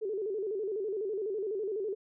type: tone with vibrato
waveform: sine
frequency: 409.3 Hz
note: G#4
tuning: 25 cents flat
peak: -31 dBFS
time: 0.01-1.95 s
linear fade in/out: 20 ms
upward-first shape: square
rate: 12 Hz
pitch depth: 110 cents each way
effects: none

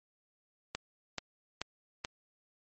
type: click train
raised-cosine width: 0.2 ms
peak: -17 dBFS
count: 4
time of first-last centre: 0.75-2.049 s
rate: 2.31 Hz
effects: MP3 32 kbps

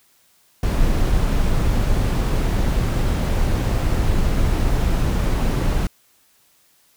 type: noise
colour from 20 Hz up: brown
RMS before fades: -18 dBFS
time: 0.63-5.87 s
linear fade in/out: 2 ms
effects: white hiss -58 dBFS RMS until 6.96 s

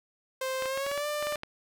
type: tone with pitch glide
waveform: sawtooth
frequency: 523.3 to 594.2 Hz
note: C5 to D5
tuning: 0 to +20 cents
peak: -26 dBFS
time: 0.41-1.36 s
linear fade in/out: 5 ms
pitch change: +220 cents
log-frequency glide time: 0.66-1.07 s
type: clicks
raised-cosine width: 0.3 ms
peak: -21 dBFS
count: 11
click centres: 0.623 / 0.657 / 0.775 / 0.865 / 0.915 / 0.977 / 1.226 / 1.27 / 1.324 / 1.357 / 1.434 s
effects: none

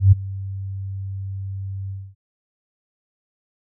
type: tone with ADSR envelope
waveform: sine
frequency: 97 Hz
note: G2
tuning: 18 cents flat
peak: -5 dBFS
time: 0-2.15 s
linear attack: 120 ms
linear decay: 15 ms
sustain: -21 dB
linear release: 250 ms
effects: none

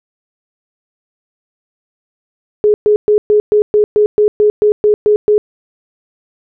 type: tone bursts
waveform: sine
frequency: 420 Hz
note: G#4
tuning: 19 cents sharp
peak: -6 dBFS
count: 13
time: 2.64-5.38 s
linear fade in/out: 0 ms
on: 100 ms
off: 120 ms
effects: none

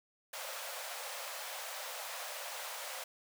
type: high-pass noise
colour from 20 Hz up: pink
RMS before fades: -43 dBFS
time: 0.33-3.04 s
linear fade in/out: 5 ms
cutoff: 500 Hz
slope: 96 dB/octave
effects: none

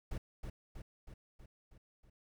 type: noise with echo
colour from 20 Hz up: brown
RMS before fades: -39 dBFS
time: 0.11-0.18 s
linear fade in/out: 5 ms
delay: 320 ms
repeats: 6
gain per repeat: -4 dB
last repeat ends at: 2.1 s
effects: none

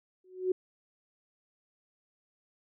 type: tone with exponential growth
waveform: sine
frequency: 369.8 Hz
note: F#4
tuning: 1 cent flat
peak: -22 dBFS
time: 0.24-0.52 s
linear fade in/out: 5 ms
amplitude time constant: 60 ms
effects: none

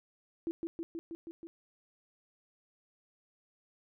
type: tone with echo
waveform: sine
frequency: 332.6 Hz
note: E4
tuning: 16 cents sharp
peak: -31 dBFS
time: 0.47-0.51 s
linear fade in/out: 0 ms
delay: 160 ms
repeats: 6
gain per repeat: -2 dB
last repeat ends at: 1.47 s
effects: none

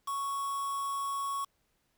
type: tone with quantisation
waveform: triangle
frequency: 1108.7 Hz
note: C#6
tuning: in tune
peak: -30 dBFS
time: 0.07-1.45 s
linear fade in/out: 10 ms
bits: 7
effects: pink hiss -75 dBFS RMS until 1.97 s

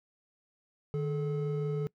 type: tone pair together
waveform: triangle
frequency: 151.87 / 430 Hz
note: D#3 / A4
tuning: -42 / -40 cents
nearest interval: octave + tritone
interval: 1802 cents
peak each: -29 / -32 dBFS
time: 0.94-1.87 s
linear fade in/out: 0 ms
effects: noise-tail reverb RT60 0.1 s tail -23 dB re dry

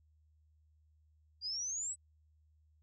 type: exponential sweep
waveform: sine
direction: up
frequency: 4743 to 8080 Hz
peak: -36 dBFS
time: 1.41-1.96 s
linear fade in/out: 50 ms
effects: added 77 Hz sine -66 dBFS peak until 2.82 s

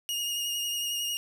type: tone with vibrato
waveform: sawtooth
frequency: 2858 Hz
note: F7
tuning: 39 cents sharp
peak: -26 dBFS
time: 0.09-1.17 s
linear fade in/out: 0 ms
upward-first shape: triangle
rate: 11 Hz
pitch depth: 27 cents each way
effects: none

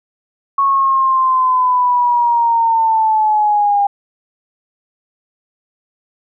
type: linear sweep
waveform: sine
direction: down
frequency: 1106 to 803 Hz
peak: -10 dBFS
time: 0.58-3.87 s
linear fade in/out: 5 ms
effects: none

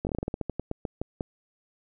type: slowing click train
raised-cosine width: 2 ms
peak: -16 dBFS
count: 16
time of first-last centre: 0.05-1.208 s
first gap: 19 ms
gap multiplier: 1.18
effects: none

